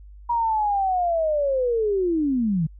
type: linear sweep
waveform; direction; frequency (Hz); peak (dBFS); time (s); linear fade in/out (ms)
sine; down; 959 to 149.1; -19; 0.29-2.67; 10
effects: added 50 Hz sine -41 dBFS peak until 2.79 s